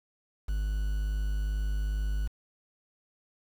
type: tone with quantisation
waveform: triangle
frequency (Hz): 51.2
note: G#1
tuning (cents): -24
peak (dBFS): -25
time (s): 0.48-2.28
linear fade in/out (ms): 10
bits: 8
effects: none